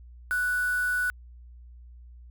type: tone with quantisation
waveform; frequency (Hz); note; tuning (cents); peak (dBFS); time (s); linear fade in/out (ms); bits
sine; 1480; F#6; 0; -24; 0.31-1.1; 0; 6
effects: added 60 Hz sine -45 dBFS peak until 2.3 s